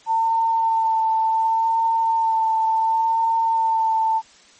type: tone with vibrato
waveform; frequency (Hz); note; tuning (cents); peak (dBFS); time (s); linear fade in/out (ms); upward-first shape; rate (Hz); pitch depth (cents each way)
sine; 898; A5; +35; -16; 0.06-4.22; 50; sine; 0.69; 17
effects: white hiss -50 dBFS RMS until 4.59 s + MP3 32 kbps